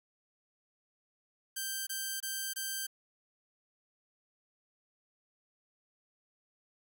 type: tone bursts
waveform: 5% pulse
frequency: 1568 Hz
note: G6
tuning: in tune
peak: -24 dBFS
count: 4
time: 1.56-2.869 s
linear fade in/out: 10 ms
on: 310 ms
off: 23 ms
effects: none

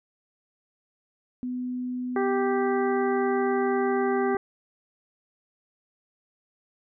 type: tone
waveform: sine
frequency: 250 Hz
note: B3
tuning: 21 cents sharp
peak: -28 dBFS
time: 1.43-4.35 s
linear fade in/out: 0 ms
type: harmonic tone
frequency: 392 Hz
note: G4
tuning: in tune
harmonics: 1 / 2 / 3 / 4 / 5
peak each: -24 / -30 / -34 / -36 / -38 dBFS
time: 2.16-4.37 s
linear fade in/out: 2 ms
effects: none

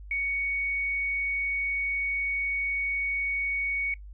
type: tone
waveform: sine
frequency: 2232 Hz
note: C#7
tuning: 11 cents sharp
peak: -26 dBFS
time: 0.11-3.94 s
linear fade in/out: 2 ms
effects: noise-tail reverb RT60 0.1 s tail -20 dB re dry + added 50 Hz sine -41 dBFS peak until 4.13 s

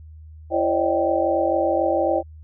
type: tone cluster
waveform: sine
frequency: 336.7 / 534 / 581 / 625 / 779 Hz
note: E4 / C5 / D5 / D#5 / G5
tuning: +37 / +35 / -19 / +8 / -11 cents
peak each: -24 dBFS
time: 0.5-2.23 s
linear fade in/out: 50 ms
effects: added 78 Hz sine -39 dBFS peak until 2.43 s

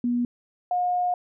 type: tone pair in turn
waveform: sine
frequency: 242 / 717.5 Hz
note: B3 / F5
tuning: -35 / +47 cents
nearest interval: octave + perfect fifth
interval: 1882 cents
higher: second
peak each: -21 dBFS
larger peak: neither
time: 0.04-0.25 / 0.71-1.14 s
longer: second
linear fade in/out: 2 ms
effects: none

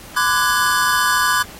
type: chord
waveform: square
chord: G# half-diminished seventh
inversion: first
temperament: equal with one note detuned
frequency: 1011.4 / 1174.7 / 1480 / 1661.2 Hz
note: B5 / D6 / F#6 / G#6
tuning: +41 / 0 / 0 / 0 cents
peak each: -21 dBFS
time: 0.16-1.43 s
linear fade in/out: 10 ms
effects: pink hiss -39 dBFS RMS until 1.59 s + AAC 48 kbps

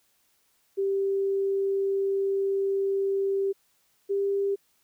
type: tone pair in turn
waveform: sine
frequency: 392 / 397.2 Hz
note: G4 / G4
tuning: 0 / +23 cents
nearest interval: unison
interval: 23 cents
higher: second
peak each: -23 dBFS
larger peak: neither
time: 0.77-3.53 / 4.09-4.56 s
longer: first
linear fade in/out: 20 ms
effects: white hiss -68 dBFS RMS until 4.83 s

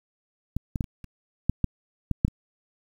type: clicks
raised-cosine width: 5 ms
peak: -14 / -16 / -12 / -27 / -29 / -8 / -9 / -11 / -6 / -20 dBFS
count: 10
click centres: 0.566 / 0.758 / 0.808 / 0.842 / 1.043 / 1.496 / 1.643 / 2.113 / 2.249 / 2.281 s
effects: 8-bit

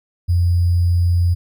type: tone with sample-and-hold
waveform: sine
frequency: 87.31 Hz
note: F2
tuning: in tune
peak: -12 dBFS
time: 0.28-1.35 s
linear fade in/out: 20 ms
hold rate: 4900 Hz
effects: none

